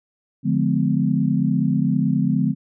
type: chord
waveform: sine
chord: D diminished seventh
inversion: none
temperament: just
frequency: 146.83 / 176.2 / 211.4 / 253.7 Hz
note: D3 / F3 / Ab3 / Cb4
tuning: 0 / +16 / +31 / +47 cents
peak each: -22 dBFS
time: 0.43-2.55 s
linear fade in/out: 50 ms
effects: none